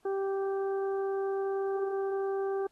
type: harmonic tone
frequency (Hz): 390.6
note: G4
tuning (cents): -6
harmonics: 1 / 2 / 3 / 4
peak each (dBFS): -29 / -39 / -45 / -49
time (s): 0.05-2.67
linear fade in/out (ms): 5
effects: pink hiss -71 dBFS RMS until 2.71 s + AAC 32 kbps